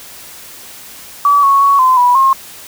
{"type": "tone with pitch steps", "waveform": "sine", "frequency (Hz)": [1146, 1106, 1116, 1028, 981, 1072], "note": ["D6", "C#6", "C#6", "C6", "B5", "C6"], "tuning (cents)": [-43, -4, 11, -31, -12, 42], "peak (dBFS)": -6, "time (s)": [1.25, 2.33], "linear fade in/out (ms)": 2, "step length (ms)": 180, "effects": ["white hiss -34 dBFS RMS until 2.67 s"]}